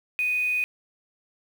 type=tone with quantisation; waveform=sine; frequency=2489 Hz; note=D#7; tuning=in tune; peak=-22 dBFS; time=0.19-0.64 s; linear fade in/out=0 ms; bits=7; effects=none